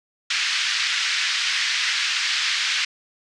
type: band-pass noise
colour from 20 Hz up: pink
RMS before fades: -23 dBFS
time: 0.3-2.85 s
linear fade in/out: 5 ms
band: 1700 to 5500 Hz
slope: 24 dB/octave
effects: resampled to 22050 Hz